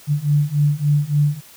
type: beating tone pair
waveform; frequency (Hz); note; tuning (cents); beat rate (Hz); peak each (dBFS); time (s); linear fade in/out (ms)
sine; 144.8 / 148.3; D3 / D3; -24 / +17; 3.5; -18 / -17; 0.07-1.41; 50
effects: white hiss -45 dBFS RMS until 1.56 s